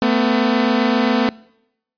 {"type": "tone pair together", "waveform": "sawtooth", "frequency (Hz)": [224.3, 251.8], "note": ["A3", "B3"], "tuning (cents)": [34, 34], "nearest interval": "major second", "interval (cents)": 200, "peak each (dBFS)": -13, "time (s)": [0.02, 1.29], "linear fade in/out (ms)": 0, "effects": ["noise-tail reverb RT60 0.8 s tail -23 dB re dry", "resampled to 11025 Hz"]}